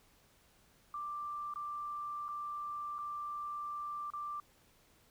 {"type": "tone with dropouts", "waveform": "sine", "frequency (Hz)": 1179, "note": "D6", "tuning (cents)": 6, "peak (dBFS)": -38, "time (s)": [0.94, 4.4], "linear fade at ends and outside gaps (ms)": 2, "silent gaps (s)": [[1.538, 1.558], [2.283, 2.288], [2.984, 2.988], [4.103, 4.135]], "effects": ["pink hiss -67 dBFS RMS until 5.1 s"]}